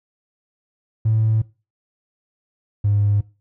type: tone pair in turn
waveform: triangle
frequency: 110 / 102.53 Hz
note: A2 / G#2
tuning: 0 / -22 cents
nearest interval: minor second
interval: 122 cents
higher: first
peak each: -11 dBFS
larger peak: neither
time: 1.05-1.42 / 2.84-3.21 s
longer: neither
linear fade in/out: 10 ms
effects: noise-tail reverb RT60 0.3 s tail -23 dB re dry + tanh soft clip ceiling -11 dBFS